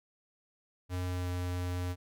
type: tone with pitch glide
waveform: square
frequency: 90.4 to 89.52 Hz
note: F#2 to F2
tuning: -40 to +43 cents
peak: -33 dBFS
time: 0.89-1.96 s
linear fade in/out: 50 ms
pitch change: -17 cents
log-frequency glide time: 1.13-1.31 s
effects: none